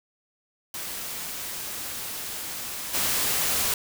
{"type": "noise with level steps", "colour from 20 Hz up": "white", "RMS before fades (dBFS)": [-34, -25], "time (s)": [0.74, 3.74], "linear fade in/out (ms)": 2, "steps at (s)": 2.93, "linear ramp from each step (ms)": 20, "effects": []}